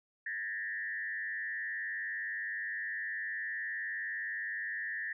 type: tone with frequency modulation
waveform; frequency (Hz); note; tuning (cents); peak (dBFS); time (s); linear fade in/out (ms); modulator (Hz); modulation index
sine; 1800; A6; +39; -35; 0.26-5.13; 5; 99.5; 1.2
effects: none